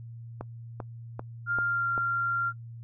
click train, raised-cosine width 1 ms, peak -21 dBFS, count 5, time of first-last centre 0.41-1.979 s, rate 2.55 Hz
sine tone with pitch glide, 1400 to 1383.9 Hz, F6 to F6, +4 to -16 cents, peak -25 dBFS, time 1.46-2.53 s, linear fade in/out 50 ms, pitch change -20 cents, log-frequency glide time 1.63-1.87 s
effects noise-tail reverb RT60 0.1 s tail -23 dB re dry + added 116 Hz sine -40 dBFS peak until 2.83 s

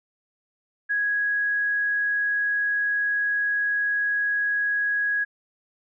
sine tone, 1661.2 Hz, G#6, in tune, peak -21 dBFS, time 0.89-5.25 s, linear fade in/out 20 ms, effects none

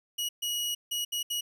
sawtooth tone bursts at uneven times, 2907 Hz, F#7, 31 cents flat, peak -26 dBFS, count 5, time 0.18-0.29 / 0.42-0.75 / 0.91-1.05 / 1.12-1.23 / 1.3-1.41 s, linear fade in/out 10 ms, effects none

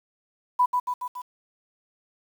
sine tone with echo, 991 Hz, B5, 6 cents sharp, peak -16 dBFS, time 0.59-0.66 s, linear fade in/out 10 ms, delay 140 ms, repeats 4, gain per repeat -4 dB, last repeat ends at 1.22 s, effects 8-bit

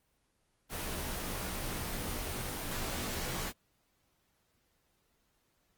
pink noise with comb filter, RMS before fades -37 dBFS, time 0.69-3.53 s, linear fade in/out 50 ms, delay 19 ms, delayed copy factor -1, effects pink hiss -75 dBFS RMS until 5.77 s + Opus 24 kbps

